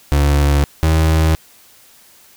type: tone pair in turn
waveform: 35% pulse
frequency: 71.6 / 79.54 Hz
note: D2 / D#2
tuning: -43 / +39 cents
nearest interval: major second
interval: 182 cents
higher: second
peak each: -9 / -9 dBFS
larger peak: neither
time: 0.12-0.64 / 0.83-1.35 s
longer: neither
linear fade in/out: 0 ms
effects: white hiss -47 dBFS RMS until 2.36 s